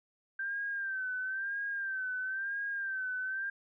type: tone with vibrato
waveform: sine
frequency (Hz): 1568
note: G6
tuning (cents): 0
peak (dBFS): -33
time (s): 0.39-3.5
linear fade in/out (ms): 5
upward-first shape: sine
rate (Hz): 1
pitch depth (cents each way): 70
effects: none